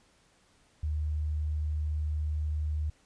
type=tone; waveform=sine; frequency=76.1 Hz; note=D#2; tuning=38 cents flat; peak=-28 dBFS; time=0.83-2.9 s; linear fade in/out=5 ms; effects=pink hiss -65 dBFS RMS until 3.05 s + resampled to 22050 Hz